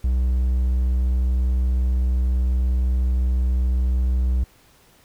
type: tone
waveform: triangle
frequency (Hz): 62.8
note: B1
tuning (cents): +30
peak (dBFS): -15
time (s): 0.04-4.44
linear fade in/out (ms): 5
effects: pink hiss -55 dBFS RMS until 5.04 s